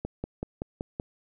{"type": "click train", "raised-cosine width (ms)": 2, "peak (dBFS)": -18, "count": 6, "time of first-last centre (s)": [0.05, 0.999], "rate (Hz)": 5.27, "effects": []}